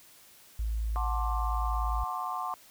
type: tone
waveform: sine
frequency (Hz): 55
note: A1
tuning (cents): 0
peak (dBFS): -28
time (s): 0.59-2.04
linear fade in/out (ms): 5
type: chord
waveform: sine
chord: D dominant seventh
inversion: first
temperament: just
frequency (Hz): 734.2 / 881 / 1057.2 / 1174.7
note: F#5 / A5 / C6 / D6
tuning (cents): -14 / +2 / +18 / 0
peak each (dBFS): -37 / -39 / -35 / -37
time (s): 0.96-2.54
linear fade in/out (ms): 0
effects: white hiss -56 dBFS RMS until 2.7 s